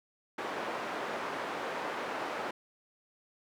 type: band-pass noise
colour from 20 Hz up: white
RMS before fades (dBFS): -37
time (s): 0.38-2.51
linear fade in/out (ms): 5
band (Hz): 300 to 1200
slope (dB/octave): 12
effects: none